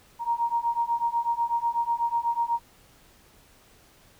sine beating tone pair, 932.3 / 940.4 Hz, A#5 / A#5, 0 / +15 cents, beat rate 8.1 Hz, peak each -27 / -26 dBFS, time 0.19-2.6 s, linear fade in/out 50 ms, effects pink hiss -57 dBFS RMS until 4.19 s

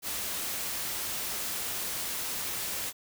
white noise, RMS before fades -34 dBFS, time 0.02-2.93 s, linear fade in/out 50 ms, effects none

